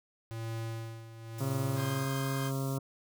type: tone with tremolo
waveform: square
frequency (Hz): 113.4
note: A#2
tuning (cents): -47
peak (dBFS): -35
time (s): 0.31-2.05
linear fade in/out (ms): 0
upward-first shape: sine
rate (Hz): 0.93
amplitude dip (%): 75
type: high-pass noise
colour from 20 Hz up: pink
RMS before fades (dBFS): -48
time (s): 1.38-2.78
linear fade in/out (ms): 5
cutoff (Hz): 5300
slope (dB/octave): 12
type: harmonic tone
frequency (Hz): 135.4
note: C#3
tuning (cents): -40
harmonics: 1 / 2 / 3 / 4 / 5 / 7 / 8 / 9 / 10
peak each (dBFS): -32 / -38 / -42 / -44 / -46 / -49 / -50 / -51 / -52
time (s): 1.4-2.79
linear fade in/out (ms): 10
type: chord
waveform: sawtooth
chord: Ab major seventh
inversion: first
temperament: equal with one note detuned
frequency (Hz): 1046.5 / 1244.5 / 1568 / 1626.1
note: C6 / Eb6 / G6 / Ab6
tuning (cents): 0 / 0 / 0 / -37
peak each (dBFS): -39 / -42 / -43 / -43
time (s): 1.75-2.52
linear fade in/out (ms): 50
effects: none